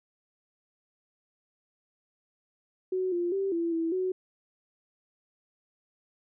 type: tone with pitch steps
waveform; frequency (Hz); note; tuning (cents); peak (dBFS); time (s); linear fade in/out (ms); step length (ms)
sine; 372 / 348.6 / 389.9 / 336.7 / 328.7 / 371; F#4 / F4 / G4 / E4 / E4 / F#4; +9 / -3 / -9 / +37 / -5 / +5; -26; 2.92-4.12; 5; 200
effects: none